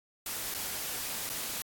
white noise with dropouts, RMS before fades -36 dBFS, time 0.26-1.62 s, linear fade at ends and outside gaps 2 ms, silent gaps 0.541-0.546 / 1.293-1.298 s, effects AAC 64 kbps

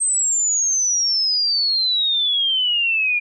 sine exponential sweep, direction down, 8372 to 2402 Hz, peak -16 dBFS, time 0-3.2 s, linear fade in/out 20 ms, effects none

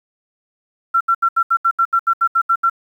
sine tone bursts, 1357 Hz, E6, 50 cents sharp, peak -11 dBFS, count 13, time 0.94-2.699 s, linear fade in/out 10 ms, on 67 ms, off 74 ms, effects 8-bit

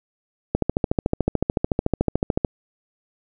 click train, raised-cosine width 2 ms, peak -5 dBFS, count 27, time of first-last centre 0.55-2.448 s, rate 13.7 Hz, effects none

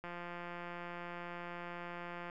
click train, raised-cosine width 0.5 ms, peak -30 dBFS, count 394, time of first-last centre 0.04-2.299 s, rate 174 Hz, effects none

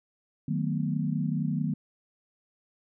sine chord, B dominant seventh, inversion first, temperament just, 154.34 / 185.21 / 222.2 / 246.9 Hz, D#3 / F#3 / A3 / B3, -14 / +2 / +17 / 0 cents, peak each -29 / -32 / -33 / -33 dBFS, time 0.48-1.74 s, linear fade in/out 5 ms, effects none

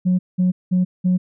sine tone bursts, 182.2 Hz, F#3, 26 cents flat, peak -12 dBFS, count 4, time 0.05-1.18 s, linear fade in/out 20 ms, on 140 ms, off 190 ms, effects tanh soft clip ceiling -11 dBFS

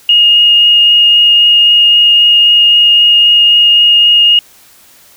sine tone with vibrato, 2855 Hz, F7, 37 cents sharp, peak -3 dBFS, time 0.09-4.39 s, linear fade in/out 2 ms, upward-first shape triangle, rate 3.8 Hz, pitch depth 8 cents each way, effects white hiss -42 dBFS RMS until 5.16 s

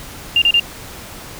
sine tone bursts, 2798 Hz, F7, 3 cents sharp, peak -9 dBFS, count 3, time 0.36-0.598 s, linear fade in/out 2 ms, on 58 ms, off 32 ms, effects pink hiss -34 dBFS RMS until 1.39 s

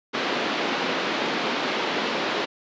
pink band-pass noise, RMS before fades -26 dBFS, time 0.13-2.46 s, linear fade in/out 20 ms, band 230 to 4200 Hz, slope 24 dB/octave, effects resampled to 16000 Hz

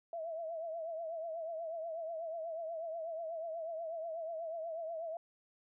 sine tone with vibrato, 656 Hz, E5, 9 cents flat, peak -38 dBFS, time 0.13-5.17 s, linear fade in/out 2 ms, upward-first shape triangle, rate 8.2 Hz, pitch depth 87 cents each way, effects none

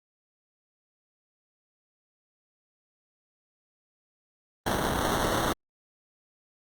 blue noise with sample-and-hold, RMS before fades -27 dBFS, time 4.66-5.53 s, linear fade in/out 5 ms, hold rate 2450 Hz, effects Opus 32 kbps

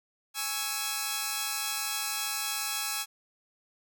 5% pulse chord, C# minor, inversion second, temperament equal, 830.6 / 1108.7 / 1318.5 Hz, G#5 / C#6 / E6, 0 / 0 / 0 cents, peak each -22 / -26 / -22 dBFS, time 0.34-3.06 s, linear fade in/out 50 ms, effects none

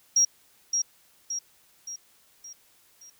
sine tone with echo, 5640 Hz, F8, 16 cents sharp, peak -16 dBFS, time 0.16-0.25 s, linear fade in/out 5 ms, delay 570 ms, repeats 5, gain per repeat -6 dB, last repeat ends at 3.1 s, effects tanh soft clip ceiling -12 dBFS + white hiss -61 dBFS RMS until 3.19 s

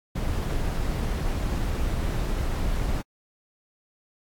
brown noise, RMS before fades -26 dBFS, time 0.15-3.02 s, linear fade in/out 10 ms, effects AAC 64 kbps

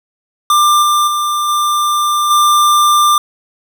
square tone with level steps, 1190 Hz, D6, 22 cents sharp, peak -8 / -10 / -14 / -12 / -8 dBFS, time 0.5-3.18 s, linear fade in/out 2 ms, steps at 0.82 / 1.07 / 1.48 / 2.3 s, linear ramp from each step 10 ms, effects none

